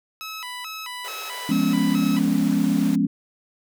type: tone with vibrato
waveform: 15% pulse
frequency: 1131 Hz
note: C#6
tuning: 34 cents sharp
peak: -25 dBFS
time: 0.21-2.19 s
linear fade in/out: 0 ms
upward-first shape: square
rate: 2.3 Hz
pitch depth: 230 cents each way
type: high-pass noise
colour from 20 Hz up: pink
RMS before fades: -38 dBFS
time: 1.04-2.96 s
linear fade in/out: 10 ms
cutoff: 390 Hz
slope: 48 dB/octave
type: chord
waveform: sine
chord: C# dominant seventh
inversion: first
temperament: just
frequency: 173.24 / 207.9 / 249.5 / 277.2 Hz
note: E#3 / G#3 / B3 / C#4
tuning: -14 / +2 / +18 / 0 cents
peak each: -25 / -22 / -24 / -22 dBFS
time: 1.49-3.07 s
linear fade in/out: 5 ms
effects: none